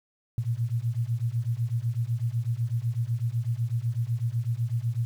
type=beating tone pair; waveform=sine; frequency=113.2 / 121.2 Hz; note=A2 / B2; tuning=+50 / -32 cents; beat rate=8 Hz; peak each=-28 dBFS; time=0.38-5.05 s; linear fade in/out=0 ms; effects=9-bit